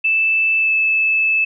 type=tone with pitch glide; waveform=sine; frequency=2637 to 2617 Hz; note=E7 to E7; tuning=0 to -13 cents; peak=-13 dBFS; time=0.04-1.45 s; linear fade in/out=10 ms; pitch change=-13 cents; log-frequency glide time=0.58-0.72 s; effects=none